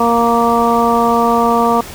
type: harmonic tone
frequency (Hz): 233.6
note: A#3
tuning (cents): +4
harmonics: 1 / 2 / 3 / 4 / 5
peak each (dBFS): -16 / -16 / -16 / -16 / -16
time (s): 0-1.81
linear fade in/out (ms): 5
effects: pink hiss -31 dBFS RMS until 1.94 s